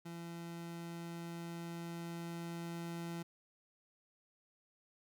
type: tone with level ramp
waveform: 30% pulse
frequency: 169.3 Hz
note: E3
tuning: 46 cents sharp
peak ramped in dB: -42 to -38 dBFS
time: 0.05-3.23 s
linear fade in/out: 10 ms
effects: none